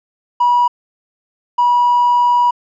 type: tone bursts at uneven times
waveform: triangle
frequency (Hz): 970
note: B5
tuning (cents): -31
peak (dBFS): -6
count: 2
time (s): 0.4-0.68 / 1.58-2.51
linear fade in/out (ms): 10
effects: tanh soft clip ceiling -6 dBFS + resampled to 16000 Hz